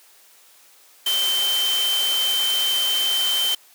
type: tone in noise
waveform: sine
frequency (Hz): 3100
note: G7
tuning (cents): -20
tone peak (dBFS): -19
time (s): 1.06-3.55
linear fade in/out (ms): 5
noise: white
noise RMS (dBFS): -27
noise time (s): 1.06-3.55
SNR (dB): +5
effects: white hiss -52 dBFS RMS until 3.74 s + high-pass 400 Hz 12 dB/octave